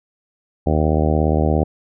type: harmonic tone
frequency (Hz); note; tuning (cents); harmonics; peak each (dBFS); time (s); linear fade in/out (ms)
77.3; D#2; -11; 1 / 2 / 3 / 4 / 5 / 6 / 7 / 8 / 9 / 10; -18 / -21 / -23 / -24 / -25 / -26 / -26 / -27 / -28 / -28; 0.66-1.64; 10
effects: none